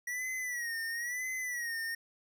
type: tone with vibrato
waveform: square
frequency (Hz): 1927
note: B6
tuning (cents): -43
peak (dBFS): -35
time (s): 0.07-1.95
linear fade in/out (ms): 5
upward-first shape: sine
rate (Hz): 1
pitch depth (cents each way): 100
effects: none